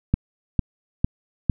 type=click train; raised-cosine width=5 ms; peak=-5 dBFS; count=4; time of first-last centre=0.14-1.497 s; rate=2.21 Hz; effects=none